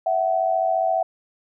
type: tone pair together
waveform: sine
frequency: 659.3 / 753.9 Hz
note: E5 / F#5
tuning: 0 / +32 cents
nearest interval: major second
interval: 232 cents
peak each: -21 dBFS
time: 0.06-1.03 s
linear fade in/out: 5 ms
effects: none

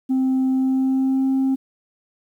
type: tone with pitch glide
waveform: sine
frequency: 261.6 to 266.2 Hz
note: C4 to C4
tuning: 0 to +30 cents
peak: -14 dBFS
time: 0.09-1.56 s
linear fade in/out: 20 ms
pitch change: +30 cents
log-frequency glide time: 0.5-1.28 s
effects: tanh soft clip ceiling -15 dBFS + 9-bit

